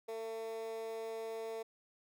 15% pulse tone with high-pass filter, 224.4 Hz, A3, 34 cents sharp, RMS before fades -42 dBFS, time 0.08-1.63 s, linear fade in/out 10 ms, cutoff 500 Hz, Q 7.8, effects none

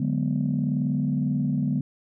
sine chord, G# half-diminished seventh, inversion second, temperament equal with one note detuned, 146.83 / 185.64 / 207.7 / 246.9 Hz, D3 / F#3 / G#3 / B3, 0 / +6 / 0 / 0 cents, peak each -25 / -30 / -28 / -26 dBFS, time 0-1.81 s, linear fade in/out 5 ms, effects tanh soft clip ceiling -14 dBFS

